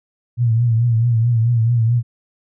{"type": "tone with vibrato", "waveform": "sine", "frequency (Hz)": 116.54, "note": "A#2", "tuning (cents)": 0, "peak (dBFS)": -12, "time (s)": [0.37, 2.03], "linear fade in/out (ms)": 50, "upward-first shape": "triangle", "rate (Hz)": 4.6, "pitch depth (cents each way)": 88, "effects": []}